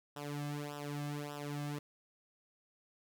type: tone with flanger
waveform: sawtooth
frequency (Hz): 145.8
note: D3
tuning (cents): -12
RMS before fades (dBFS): -41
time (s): 0.16-1.79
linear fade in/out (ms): 5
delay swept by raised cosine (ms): 0.45 to 2.15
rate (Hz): 1.7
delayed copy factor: -0.9
effects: none